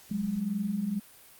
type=tone pair together; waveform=sine; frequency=184.9 / 206.9 Hz; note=F#3 / G#3; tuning=-1 / -6 cents; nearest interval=major second; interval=195 cents; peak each=-34 / -29 dBFS; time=0.11-1 s; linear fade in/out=5 ms; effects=white hiss -54 dBFS RMS until 1.39 s + Opus 48 kbps